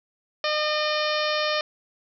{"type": "harmonic tone", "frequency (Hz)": 607, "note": "D#5", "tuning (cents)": -43, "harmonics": [1, 2, 3, 4, 5, 6, 7, 8, 9], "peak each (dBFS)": [-26, -29, -31, -32, -33, -34, -34, -35, -36], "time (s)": [0.44, 1.61], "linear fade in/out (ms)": 2, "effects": []}